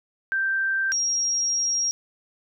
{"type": "tone pair in turn", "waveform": "sine", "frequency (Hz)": [1568, 5622], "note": ["G6", "F8"], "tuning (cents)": [0, 11], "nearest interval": "octave + minor seventh", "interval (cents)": 2211, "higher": "second", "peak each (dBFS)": -21, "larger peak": "neither", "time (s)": [[0.32, 0.92], [0.92, 1.91]], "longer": "second", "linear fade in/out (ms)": 0, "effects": []}